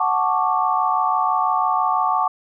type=chord; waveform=sine; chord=D major seventh; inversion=first; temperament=equal; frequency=740 / 880 / 1108.7 / 1174.7 Hz; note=F#5 / A5 / C#6 / D6; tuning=0 / 0 / 0 / 0 cents; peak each=-22 dBFS; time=0-2.28 s; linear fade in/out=5 ms; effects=none